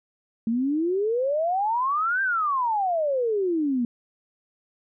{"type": "exponential two-way sweep", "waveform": "sine", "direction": "up then down", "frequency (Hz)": [220, 1600, 231.8], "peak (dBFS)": -21, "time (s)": [0.47, 3.85], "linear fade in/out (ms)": 2, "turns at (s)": 2.22, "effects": []}